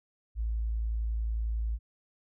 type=tone; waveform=sine; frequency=55.5 Hz; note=A1; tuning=16 cents sharp; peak=-28 dBFS; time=0.35-1.79 s; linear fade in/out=50 ms; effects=none